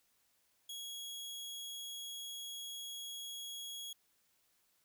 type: tone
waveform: sawtooth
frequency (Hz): 3322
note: G#7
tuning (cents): 0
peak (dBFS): -40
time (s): 0.69-3.93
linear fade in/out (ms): 5
effects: white hiss -75 dBFS RMS until 4.84 s